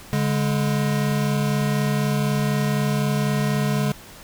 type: tone pair together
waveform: square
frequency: 143.7 / 207.7 Hz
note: D3 / G#3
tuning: -37 / 0 cents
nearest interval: tritone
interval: 637 cents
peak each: -22 / -24 dBFS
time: 0.13-3.92 s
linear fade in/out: 0 ms
effects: pink hiss -43 dBFS RMS until 4.23 s